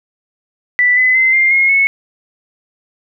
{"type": "tone with pitch steps", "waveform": "sine", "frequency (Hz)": [1975.5, 2018, 2062, 2106, 2152, 2198], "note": ["B6", "B6", "C7", "C7", "C7", "C#7"], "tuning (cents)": [0, 37, -26, 11, 48, -15], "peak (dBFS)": -8, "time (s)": [0.79, 1.87], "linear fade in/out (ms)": 0, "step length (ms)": 180, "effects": []}